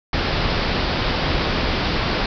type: low-pass noise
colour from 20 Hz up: pink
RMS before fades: -21 dBFS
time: 0.13-2.26 s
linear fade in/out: 2 ms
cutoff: 5200 Hz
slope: 96 dB/octave
effects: none